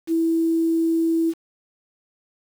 sine tone with quantisation, 328.6 Hz, E4, 5 cents flat, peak -17 dBFS, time 0.07-1.34 s, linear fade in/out 50 ms, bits 7, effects none

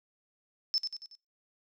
sine tone with echo, 5274 Hz, E8, in tune, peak -25 dBFS, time 0.74-0.78 s, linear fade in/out 0 ms, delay 93 ms, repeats 4, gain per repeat -6 dB, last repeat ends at 1.152 s, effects noise-tail reverb RT60 0.3 s tail -23 dB re dry

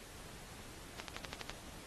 click train, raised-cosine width 0.2 ms, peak -22 dBFS, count 7, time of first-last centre 1-1.496 s, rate 12.1 Hz, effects pink hiss -53 dBFS RMS until 1.86 s + AAC 32 kbps

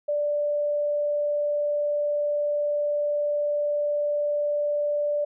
sine tone with vibrato, 587.3 Hz, D5, in tune, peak -22 dBFS, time 0.08-5.25 s, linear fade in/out 10 ms, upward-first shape triangle, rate 20 Hz, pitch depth 14 cents each way, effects none

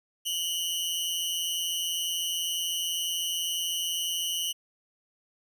sawtooth tone pair together, 2890 / 3062 Hz, F#7 / G7, -41 / -41 cents, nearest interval minor second, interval 100 cents, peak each -28 dBFS, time 0.25-4.53 s, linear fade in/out 20 ms, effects none

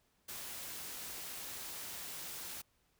white noise, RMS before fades -45 dBFS, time 0.28-2.62 s, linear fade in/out 10 ms, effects pink hiss -75 dBFS RMS until 2.99 s

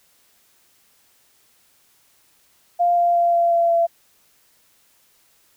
sine tone with pitch steps, 698.5 / 694.1 / 689.7 / 685.3 / 681 / 676.7 Hz, F5 / F5 / F5 / F5 / F5 / E5, 0 / -11 / -22 / -33 / -44 / +45 cents, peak -14 dBFS, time 2.79-3.87 s, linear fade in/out 20 ms, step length 180 ms, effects white hiss -59 dBFS RMS until 5.56 s

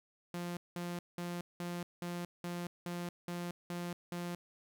sawtooth tone bursts, 174.61 Hz, F3, in tune, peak -34 dBFS, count 10, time 0.34-4.35 s, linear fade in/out 2 ms, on 230 ms, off 190 ms, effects 12-bit

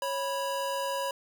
square tone pair together, 551 / 981.8 Hz, C#5 / B5, -11 / -10 cents, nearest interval minor seventh, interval 1001 cents, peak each -33 / -33 dBFS, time 0.02-1.11 s, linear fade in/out 2 ms, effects none

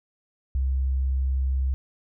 sine tone, 66 Hz, C2, 16 cents sharp, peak -21 dBFS, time 0.55-1.74 s, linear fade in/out 0 ms, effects none

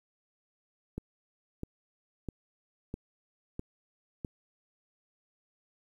click train, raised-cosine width 3 ms, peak -23 dBFS, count 6, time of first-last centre 0.98-4.248 s, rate 1.53 Hz, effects 10-bit

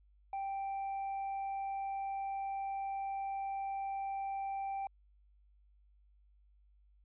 triangle tone, 784 Hz, G5, in tune, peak -34 dBFS, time 0.33-4.87 s, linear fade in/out 2 ms, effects added 50 Hz sine -63 dBFS peak until 7.04 s + resampled to 8000 Hz

